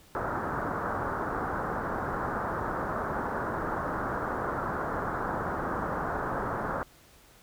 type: low-pass noise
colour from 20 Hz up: white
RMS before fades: -32 dBFS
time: 0.15-6.83 s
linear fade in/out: 0 ms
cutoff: 1500 Hz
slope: 48 dB/octave
effects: pink hiss -57 dBFS RMS until 7.42 s